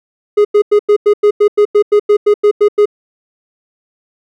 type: tone bursts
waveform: triangle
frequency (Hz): 415.3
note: G#4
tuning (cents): 0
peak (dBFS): -3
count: 15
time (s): 0.37-2.857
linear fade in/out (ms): 10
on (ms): 79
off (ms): 93
effects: none